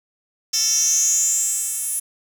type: tone with high-pass filter sweep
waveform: 10% pulse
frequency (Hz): 444.3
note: A4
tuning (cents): +17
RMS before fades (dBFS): -20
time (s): 0.53-2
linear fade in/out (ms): 10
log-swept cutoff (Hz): 5200 to 9800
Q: 8.2
effects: 8-bit

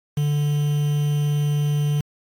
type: tone with quantisation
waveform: triangle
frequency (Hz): 146.83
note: D3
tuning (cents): 0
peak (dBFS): -16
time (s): 0.17-2.01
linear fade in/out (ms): 5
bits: 6
effects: AAC 64 kbps

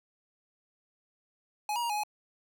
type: tone with pitch steps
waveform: square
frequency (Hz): 841 / 955 / 941 / 836 / 841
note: G#5 / A#5 / A#5 / G#5 / G#5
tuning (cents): +22 / +42 / +16 / +11 / +22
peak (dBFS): -30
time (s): 1.69-2.035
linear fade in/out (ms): 2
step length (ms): 69
effects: none

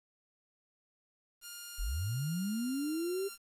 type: tone with pitch glide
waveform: 5% pulse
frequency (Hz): 1409 to 1381.6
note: F6 to F6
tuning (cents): +15 to -19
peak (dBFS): -33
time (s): 1.41-3.38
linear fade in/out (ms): 50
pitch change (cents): -34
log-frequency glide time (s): 2.46-3.1
type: linear sweep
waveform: sine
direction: up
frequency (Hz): 33.41 to 401.5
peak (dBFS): -32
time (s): 1.78-3.29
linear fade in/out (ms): 20
effects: resampled to 32000 Hz + 10-bit

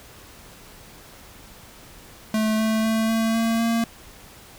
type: tone with pitch steps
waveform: square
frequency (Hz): 217.4 / 219.8 / 222.2 / 224.7 / 227.2 / 229.7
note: A3 / A3 / A3 / A3 / A#3 / A#3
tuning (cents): -21 / -2 / +17 / +37 / -44 / -25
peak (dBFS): -20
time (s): 2.34-3.84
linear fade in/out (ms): 2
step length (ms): 250
effects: pink hiss -46 dBFS RMS until 4.58 s

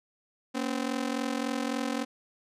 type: ring-modulated tone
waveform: sawtooth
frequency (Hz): 258.1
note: C4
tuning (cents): -23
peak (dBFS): -22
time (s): 0.54-2.05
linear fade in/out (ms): 20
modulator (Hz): 21.8
effects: low-pass 9000 Hz 12 dB/octave

